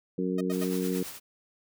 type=harmonic tone; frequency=92.2 Hz; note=F#2; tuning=6 cents flat; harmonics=2 / 3 / 4 / 5; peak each=-30 / -32 / -33 / -34 dBFS; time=0.18-1.03 s; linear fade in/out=5 ms
type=tone bursts; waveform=sawtooth; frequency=622.3 Hz; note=D#5; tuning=in tune; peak=-32 dBFS; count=3; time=0.38-0.641 s; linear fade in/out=5 ms; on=29 ms; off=87 ms
type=noise with tremolo; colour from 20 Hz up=white; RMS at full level=-39 dBFS; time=0.5-1.2 s; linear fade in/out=50 ms; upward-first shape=sine; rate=9.1 Hz; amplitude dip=50%
effects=none